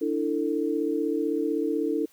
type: chord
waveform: sine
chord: D suspended second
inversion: none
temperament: equal with one note detuned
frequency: 293.7 / 329.6 / 446.9 Hz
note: D4 / E4 / A4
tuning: 0 / 0 / +27 cents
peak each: -28 dBFS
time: 0.01-2.06 s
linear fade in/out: 10 ms
effects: white hiss -60 dBFS RMS until 2.12 s